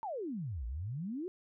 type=exponential two-way sweep; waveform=sine; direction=down then up; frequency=932.3 to 55 to 385.6 Hz; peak=-36 dBFS; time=0.03-1.28 s; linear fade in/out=0 ms; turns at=0.66 s; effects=none